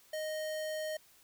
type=tone; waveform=square; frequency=621 Hz; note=D#5; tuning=3 cents flat; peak=-36 dBFS; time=0.13-0.97 s; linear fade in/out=5 ms; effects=white hiss -63 dBFS RMS until 1.23 s